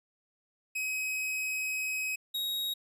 45% pulse tone pair in turn, 2537 / 3788 Hz, D#7 / A#7, +33 / +27 cents, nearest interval perfect fifth, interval 694 cents, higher second, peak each -31 / -31 dBFS, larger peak neither, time 0.75-2.16 / 2.34-2.74 s, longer first, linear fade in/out 10 ms, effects resampled to 32000 Hz

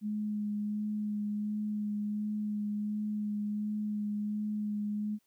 sine tone with vibrato, 209.6 Hz, G#3, 16 cents sharp, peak -31 dBFS, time 0.01-5.19 s, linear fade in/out 50 ms, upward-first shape sine, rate 1.4 Hz, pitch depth 14 cents each way, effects white hiss -75 dBFS RMS until 5.26 s

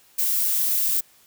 violet noise, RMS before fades -22 dBFS, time 0.18-1.01 s, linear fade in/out 10 ms, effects white hiss -56 dBFS RMS until 1.26 s

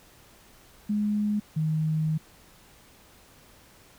sine tone pair in turn, 208.9 / 156.5 Hz, G#3 / D#3, +10 / +10 cents, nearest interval perfect fourth, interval 500 cents, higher first, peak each -23 dBFS, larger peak neither, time 0.89-1.4 / 1.56-2.18 s, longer second, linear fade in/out 10 ms, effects pink hiss -55 dBFS RMS until 3.98 s

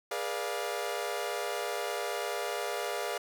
sawtooth chord, G# diminished seventh, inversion none, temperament equal with one note detuned, 415.3 / 484 / 587.3 / 698.5 Hz, G#4 / B4 / D5 / F5, 0 / -35 / 0 / 0 cents, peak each -34 dBFS, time 0.11-3.18 s, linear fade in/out 5 ms, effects none

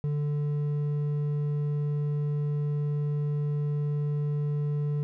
sine tone with hard clipping, 146.83 Hz, D3, in tune, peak -27 dBFS, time 0.04-5.03 s, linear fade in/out 0 ms, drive 5 dB, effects none

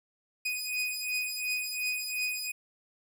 sawtooth beating tone pair, 2489 / 2491.8 Hz, D#7 / D#7, 0 / +2 cents, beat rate 2.8 Hz, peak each -30 / -31 dBFS, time 0.45-2.52 s, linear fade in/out 10 ms, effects none

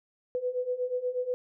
sine beating tone pair, 493.9 / 502.2 Hz, B4 / B4, 0 / +29 cents, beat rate 8.3 Hz, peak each -33 / -30 dBFS, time 0.35-1.34 s, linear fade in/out 0 ms, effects none

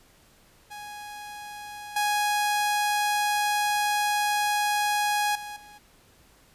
sawtooth tone with level steps, 830.6 Hz, G#5, in tune, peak -34 / -19 / -32 / -43 dBFS, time 0.7-5.79 s, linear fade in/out 20 ms, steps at 1.96 / 5.35 / 5.56 s, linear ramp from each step 5 ms, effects pink hiss -58 dBFS RMS until 6.54 s + resampled to 32000 Hz

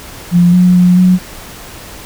sine tone with pitch steps, 174.9 / 180.4 / 179.2 / 182.8 Hz, F3 / F#3 / F3 / F#3, +3 / -44 / +45 / -21 cents, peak -4 dBFS, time 0.31-1.19 s, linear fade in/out 50 ms, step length 220 ms, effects pink hiss -31 dBFS RMS until 2.05 s

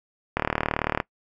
click train, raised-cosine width 0.5 ms, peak -7 dBFS, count 25, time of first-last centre 0.37-1.002 s, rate 38 Hz, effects noise-tail reverb RT60 0.1 s tail -22 dB re dry

